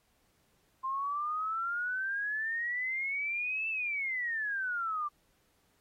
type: exponential two-way sweep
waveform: sine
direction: up then down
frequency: 1046.5 to 2666 to 1169 Hz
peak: -31 dBFS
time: 0.83-5.09 s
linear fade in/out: 20 ms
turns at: 3.69 s
effects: pink hiss -72 dBFS RMS until 5.8 s + AAC 48 kbps